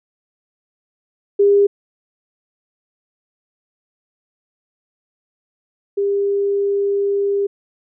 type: tone pair in turn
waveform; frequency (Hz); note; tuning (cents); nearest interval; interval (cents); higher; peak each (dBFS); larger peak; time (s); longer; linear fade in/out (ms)
sine; 403.3 / 400.7; G4 / G4; +49 / +38; unison; 11; first; -9 / -15; first; 1.39-1.67 / 5.97-7.47; second; 10
effects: none